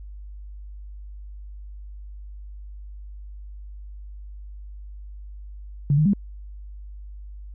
sine tone with pitch steps, 142.7 / 153.3 / 200.6 Hz, D3 / D#3 / G3, -49 / -25 / +40 cents, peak -15 dBFS, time 5.9-6.134 s, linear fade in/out 2 ms, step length 78 ms, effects added 50 Hz sine -36 dBFS peak until 7.54 s

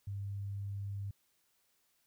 sine tone, 99.8 Hz, G2, 32 cents sharp, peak -37 dBFS, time 0.07-1.11 s, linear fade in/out 5 ms, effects white hiss -75 dBFS RMS until 2.06 s

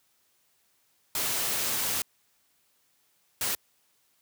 white noise bursts at uneven times, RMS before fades -29 dBFS, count 2, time 1.15-2.02 / 3.41-3.55 s, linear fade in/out 2 ms, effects white hiss -69 dBFS RMS until 4.21 s + high-pass 60 Hz 12 dB/octave

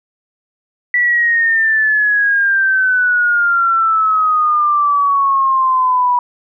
sine exponential sweep, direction down, 1965 to 974 Hz, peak -10 dBFS, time 0.94-6.19 s, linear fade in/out 2 ms, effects none

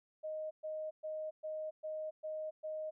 sine tone bursts, 622.3 Hz, D#5, in tune, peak -38 dBFS, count 7, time 0.23-2.91 s, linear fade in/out 20 ms, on 280 ms, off 120 ms, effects none

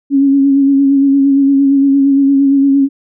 sine tone with vibrato, 276.1 Hz, C#4, 7 cents flat, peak -6 dBFS, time 0.1-2.89 s, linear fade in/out 50 ms, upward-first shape sine, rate 8.7 Hz, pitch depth 29 cents each way, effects none

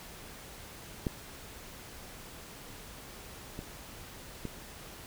clicks, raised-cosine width 3 ms, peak -17 / -26 / -23 dBFS, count 3, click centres 1.068 / 3.591 / 4.453 s, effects pink hiss -48 dBFS RMS until 5.06 s

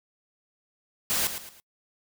white noise with echo, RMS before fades -26 dBFS, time 1.1-1.27 s, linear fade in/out 0 ms, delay 110 ms, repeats 3, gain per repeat -9 dB, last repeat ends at 1.6 s, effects noise-tail reverb RT60 0.1 s tail -26 dB re dry

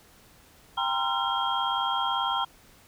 sine tone cluster, 790 / 935 / 1033 / 1365 / 3225 Hz, G5 / A#5 / C6 / F6 / G7, +13 / +5 / -22 / -40 / +48 cents, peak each -31 dBFS, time 0.77-2.45 s, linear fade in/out 10 ms, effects pink hiss -56 dBFS RMS until 2.87 s

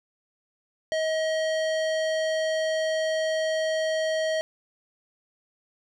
square tone with low-pass filter, 634 Hz, D#5, 32 cents sharp, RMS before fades -26 dBFS, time 0.92-4.41 s, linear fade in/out 0 ms, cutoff 5200 Hz, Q 0.92, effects 11-bit

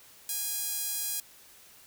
sawtooth tone with high-pass filter, 822 Hz, G#5, 18 cents flat, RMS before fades -33 dBFS, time 0.29-1.2 s, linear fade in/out 2 ms, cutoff 7900 Hz, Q 0.74, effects white hiss -55 dBFS RMS until 1.86 s

